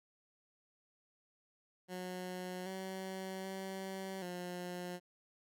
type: tone with pitch steps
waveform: 15% pulse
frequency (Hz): 182.4 / 189.6 / 191.4 / 178.4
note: F#3 / F#3 / G3 / F3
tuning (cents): -24 / +43 / -41 / +37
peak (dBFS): -35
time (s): 1.88-5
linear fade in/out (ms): 50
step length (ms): 780
effects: none